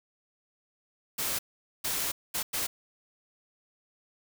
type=noise bursts at uneven times; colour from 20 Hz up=white; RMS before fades=-31 dBFS; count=4; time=1.18-1.39 / 1.84-2.12 / 2.34-2.43 / 2.53-2.67 s; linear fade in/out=10 ms; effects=none